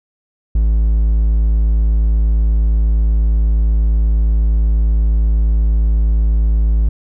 triangle tone, 54.2 Hz, A1, 25 cents flat, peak -8 dBFS, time 0.55-6.89 s, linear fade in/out 5 ms, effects none

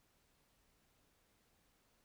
silence, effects pink hiss -75 dBFS RMS until 2.04 s

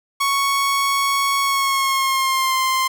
sawtooth tone with pitch glide, 1109 to 1047.4 Hz, C#6 to C6, 0 to +1 cents, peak -13 dBFS, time 0.2-2.88 s, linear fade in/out 10 ms, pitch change -99 cents, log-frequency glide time 1.42-2.59 s, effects none

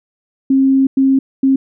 sine tone bursts at uneven times, 268.3 Hz, C4, 44 cents sharp, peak -8 dBFS, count 3, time 0.5-0.87 / 0.97-1.19 / 1.43-1.56 s, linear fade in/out 5 ms, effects none

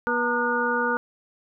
harmonic tone with a mistuned harmonic, 242.1 Hz, B3, 34 cents flat, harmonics 1 / 2 / 4 / 5 / 6, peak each -30 / -27 / -28 / -30 / -25 dBFS, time 0.07-0.97 s, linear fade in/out 0 ms, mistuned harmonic 4, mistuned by -100 cents, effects none

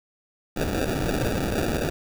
violet noise with sample-and-hold, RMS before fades -25 dBFS, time 0.56-1.9 s, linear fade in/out 10 ms, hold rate 1050 Hz, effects none

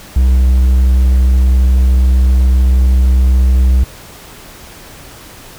triangle tone, 63.8 Hz, C2, 43 cents flat, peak -4 dBFS, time 0.16-3.84 s, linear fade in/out 5 ms, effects pink hiss -35 dBFS RMS until 5.58 s

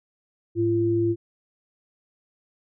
sine tone pair together, 107.6 / 341.6 Hz, A2 / F4, -38 / -38 cents, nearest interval octave + minor sixth, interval 2000 cents, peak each -26 / -20 dBFS, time 0.55-1.16 s, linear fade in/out 50 ms, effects none

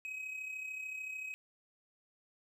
triangle tone with amplitude modulation, 2537 Hz, D#7, 33 cents sharp, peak -36 dBFS, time 0.05-1.34 s, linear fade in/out 0 ms, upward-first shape sine, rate 33.5 Hz, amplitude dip 50%, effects none

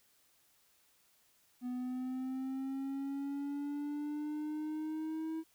triangle linear sweep, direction up, 246.9 to 322.5 Hz, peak -34 dBFS, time 1.61-5.44 s, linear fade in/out 50 ms, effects white hiss -70 dBFS RMS until 5.54 s

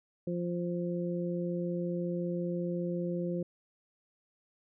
harmonic tone, 174.61 Hz, F3, in tune, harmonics 1 / 2 / 3, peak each -33 / -36 / -38 dBFS, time 0.27-3.43 s, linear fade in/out 5 ms, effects none

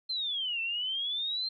sine exponential two-way sweep, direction down then up, 4186 to 2662 to 4186 Hz, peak -30 dBFS, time 0.09-1.49 s, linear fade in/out 10 ms, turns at 0.61 s, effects none

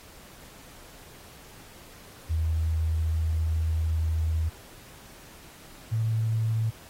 sine tone pair in turn, 80.2 / 111.59 Hz, E2 / A2, -47 / +25 cents, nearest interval tritone, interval 572 cents, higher second, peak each -23 dBFS, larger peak neither, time 2.29-4.5 / 5.91-6.71 s, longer first, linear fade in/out 20 ms, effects pink hiss -50 dBFS RMS until 6.89 s + AAC 48 kbps

